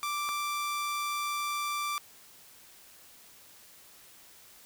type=tone pair in turn; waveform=sawtooth; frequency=1174.7 / 1174.7 Hz; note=D6 / D6; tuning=0 / 0 cents; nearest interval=unison; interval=0 cents; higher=neither; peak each=-27 dBFS; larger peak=neither; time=0.03-0.29 / 0.29-1.98 s; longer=second; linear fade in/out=0 ms; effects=white hiss -55 dBFS RMS until 4.65 s